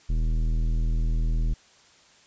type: tone with tanh clipping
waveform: sine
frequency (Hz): 40.13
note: E1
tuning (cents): -46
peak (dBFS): -23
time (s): 0.09-1.54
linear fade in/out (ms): 10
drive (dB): 13
effects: white hiss -56 dBFS RMS until 2.26 s + resampled to 16000 Hz